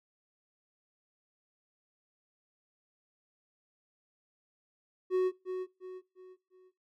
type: tone with echo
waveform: triangle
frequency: 370 Hz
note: F#4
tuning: in tune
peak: -23 dBFS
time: 5.1-5.32 s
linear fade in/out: 50 ms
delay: 350 ms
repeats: 4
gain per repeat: -8 dB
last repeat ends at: 6.72 s
effects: noise-tail reverb RT60 0.3 s tail -23 dB re dry